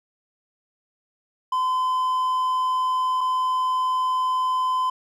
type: tone pair in turn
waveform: triangle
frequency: 1022 / 1022 Hz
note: C6 / C6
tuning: -41 / -41 cents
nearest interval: unison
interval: 0 cents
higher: neither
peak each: -18 dBFS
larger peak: neither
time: 1.52-3.21 / 3.21-4.9 s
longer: neither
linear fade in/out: 5 ms
effects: none